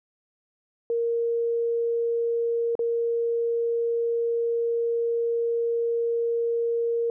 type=tone with dropouts; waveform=sine; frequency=466.2 Hz; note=A#4; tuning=in tune; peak=-22 dBFS; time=0.9-7.1 s; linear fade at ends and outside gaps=1 ms; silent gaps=2.753-2.792 s; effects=none